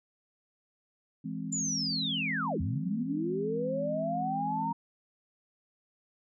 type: chord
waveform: sine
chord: E augmented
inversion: none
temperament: equal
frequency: 164.81 / 207.7 / 261.6 Hz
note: E3 / G#3 / B#3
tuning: 0 / 0 / 0 cents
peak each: -38 dBFS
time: 1.24-4.73 s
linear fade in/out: 10 ms
type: linear two-way sweep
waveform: sine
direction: down then up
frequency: 7180 to 77.78 to 938 Hz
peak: -30 dBFS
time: 1.52-4.73 s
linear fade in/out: 10 ms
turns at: 2.61 s
effects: none